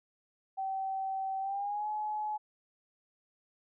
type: tone with pitch glide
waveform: sine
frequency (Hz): 770 to 849.4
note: G5 to G#5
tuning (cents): -31 to +39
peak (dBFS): -32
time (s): 0.57-2.38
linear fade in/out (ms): 20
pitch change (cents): +170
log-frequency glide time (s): 1.4-1.88
effects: none